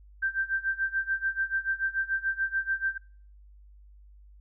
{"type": "tone with tremolo", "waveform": "sine", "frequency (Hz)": 1568, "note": "G6", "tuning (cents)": 0, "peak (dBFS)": -23, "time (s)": [0.22, 2.98], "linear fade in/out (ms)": 10, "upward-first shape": "sine", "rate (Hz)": 6.9, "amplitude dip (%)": 90, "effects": ["noise-tail reverb RT60 0.5 s tail -26 dB re dry", "added 50 Hz sine -50 dBFS peak until 4.4 s"]}